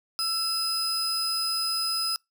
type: tone pair together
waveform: 40% pulse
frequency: 1330 / 5025 Hz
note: E6 / D#8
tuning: +15 / +16 cents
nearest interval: octave + major seventh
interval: 2301 cents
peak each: -33 / -25 dBFS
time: 0.19-2.16 s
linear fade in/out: 0 ms
effects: noise-tail reverb RT60 0.2 s tail -26 dB re dry